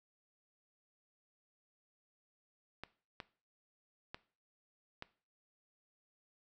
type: clicks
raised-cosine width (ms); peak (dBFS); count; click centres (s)
0.3; -27; 4; 2.836 / 3.202 / 4.145 / 5.024
effects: noise-tail reverb RT60 0.4 s tail -18 dB re dry